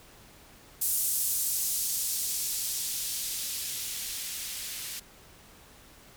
violet noise with band-pass filter sweep, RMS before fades -32 dBFS, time 0.81-5 s, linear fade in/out 10 ms, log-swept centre 9000 to 2100 Hz, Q 0.79, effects pink hiss -54 dBFS RMS until 6.16 s

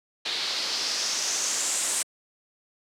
white noise with low-pass filter sweep, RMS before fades -28 dBFS, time 0.25-2.03 s, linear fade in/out 10 ms, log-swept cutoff 3900 to 8600 Hz, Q 3.3, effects high-pass 300 Hz 12 dB/octave

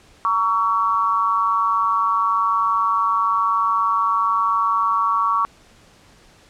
sine tone with amplitude modulation, 1130 Hz, C#6, 33 cents sharp, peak -12 dBFS, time 0.25-5.45 s, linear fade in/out 0 ms, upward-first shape sine, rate 201 Hz, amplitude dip 85%, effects pink hiss -51 dBFS RMS until 6.49 s + low-pass 8000 Hz 12 dB/octave

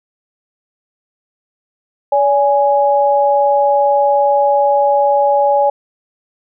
sine tone pair together, 571 / 830.6 Hz, D5 / G#5, -49 / 0 cents, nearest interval tritone, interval 649 cents, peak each -12 dBFS, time 2.12-5.7 s, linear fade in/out 5 ms, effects none

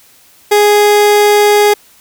30% pulse tone, 414.8 Hz, G#4, 2 cents flat, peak -3 dBFS, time 0.51-1.74 s, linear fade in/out 10 ms, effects white hiss -45 dBFS RMS until 2 s

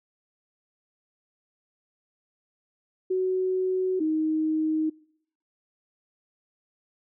sine tone pair in turn, 372.5 / 313.2 Hz, F#4 / D#4, +12 / +11 cents, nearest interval minor third, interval 301 cents, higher first, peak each -22 / -22 dBFS, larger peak neither, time 3.1-4 / 4-4.9 s, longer neither, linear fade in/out 10 ms, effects noise-tail reverb RT60 0.7 s tail -25 dB re dry

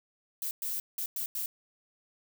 violet noise bursts at uneven times, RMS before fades -34 dBFS, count 5, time 0.42-0.51 / 0.62-0.8 / 0.98-1.06 / 1.16-1.26 / 1.35-1.46 s, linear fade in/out 2 ms, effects none

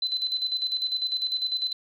sine tone with tremolo, 4036 Hz, B7, 37 cents sharp, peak -23 dBFS, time 0.02-1.73 s, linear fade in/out 5 ms, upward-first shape square, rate 10 Hz, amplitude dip 60%, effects none

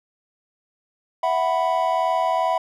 triangle chord, E suspended second, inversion none, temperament just, 659.3 / 741.7 / 988.9 Hz, E5 / F#5 / B5, 0 / +4 / +2 cents, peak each -21 dBFS, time 1.23-2.58 s, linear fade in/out 5 ms, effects none

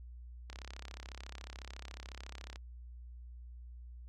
click train, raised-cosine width 0.2 ms, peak -29 dBFS, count 71, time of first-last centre 0.5-2.559 s, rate 34 Hz, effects added 60 Hz sine -47 dBFS peak until 4.08 s + AAC 48 kbps

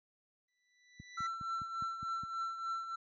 sawtooth tone with exponential growth, 1975.5 Hz, B6, in tune, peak -40 dBFS, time 0.48-1.27 s, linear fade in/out 5 ms, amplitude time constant 170 ms
click train, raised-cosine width 5 ms, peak -35 dBFS, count 7, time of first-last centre 1-2.235 s, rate 4.86 Hz
triangle tone with tremolo, 1344 Hz, E6, 33 cents sharp, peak -32 dBFS, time 1.17-2.96 s, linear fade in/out 10 ms, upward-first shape triangle, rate 3.4 Hz, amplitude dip 65%
effects high-pass 80 Hz 12 dB/octave + resampled to 16000 Hz

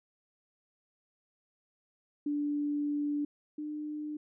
sine tone pair in turn, 292.1 / 300.7 Hz, D4 / D4, -9 / +41 cents, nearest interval minor second, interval 50 cents, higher second, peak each -29 / -35 dBFS, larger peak first, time 2.26-3.25 / 3.58-4.17 s, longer first, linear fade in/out 5 ms, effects none

